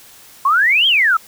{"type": "exponential two-way sweep", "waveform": "sine", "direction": "up then down", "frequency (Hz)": [1046.5, 3300, 1263], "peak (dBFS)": -10, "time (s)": [0.45, 1.17], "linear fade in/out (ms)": 5, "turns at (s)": 0.87, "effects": ["white hiss -43 dBFS RMS until 1.27 s"]}